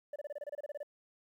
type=tone bursts; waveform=sine; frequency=584 Hz; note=D5; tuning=10 cents flat; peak=-35 dBFS; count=13; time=0.13-0.831 s; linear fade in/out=5 ms; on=29 ms; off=27 ms; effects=tanh soft clip ceiling -37 dBFS + 12-bit